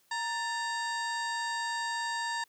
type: harmonic tone with a mistuned harmonic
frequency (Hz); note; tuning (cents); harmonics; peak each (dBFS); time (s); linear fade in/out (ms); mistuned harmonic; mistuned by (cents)
932.3; A#5; 0; 1 / 2 / 3 / 4 / 5 / 6 / 7 / 8 / 9; -34 / -35 / -48 / -44 / -42 / -53 / -53 / -45 / -51; 0.11-2.44; 5; 2; -89
effects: white hiss -68 dBFS RMS until 2.48 s + high-pass 60 Hz 12 dB/octave